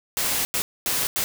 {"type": "noise bursts at uneven times", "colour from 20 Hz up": "white", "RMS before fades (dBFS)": -24, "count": 4, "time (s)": [[0.17, 0.45], [0.54, 0.62], [0.86, 1.07], [1.16, 1.24]], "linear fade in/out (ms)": 0, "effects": []}